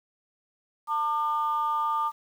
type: tone pair together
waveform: sine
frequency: 899 / 1200 Hz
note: A5 / D6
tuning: +37 / +37 cents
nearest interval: perfect fourth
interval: 500 cents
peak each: -27 / -25 dBFS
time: 0.87-2.12 s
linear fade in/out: 50 ms
effects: tanh soft clip ceiling -18 dBFS + 9-bit